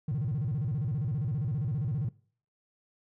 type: tone with vibrato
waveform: triangle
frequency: 130.81 Hz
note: C3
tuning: in tune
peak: -25 dBFS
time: 0.08-2.09 s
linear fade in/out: 5 ms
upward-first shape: square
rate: 15 Hz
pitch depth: 280 cents each way
effects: noise-tail reverb RT60 0.5 s tail -25 dB re dry + tanh soft clip ceiling -24 dBFS